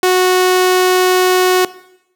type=tone; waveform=sawtooth; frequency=367.6 Hz; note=F#4; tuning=11 cents flat; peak=-5 dBFS; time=0.03-1.65 s; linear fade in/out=2 ms; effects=noise-tail reverb RT60 0.8 s tail -18 dB re dry